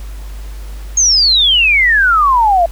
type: exponential sweep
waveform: sine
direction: down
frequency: 6610 to 659.3 Hz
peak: -7 dBFS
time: 0.97-2.66 s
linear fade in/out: 5 ms
effects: added 50 Hz sine -24 dBFS peak until 2.71 s + pink hiss -40 dBFS RMS until 2.71 s